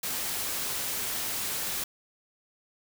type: noise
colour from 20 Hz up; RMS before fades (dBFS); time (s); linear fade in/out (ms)
white; -32; 0.03-1.84; 5
effects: none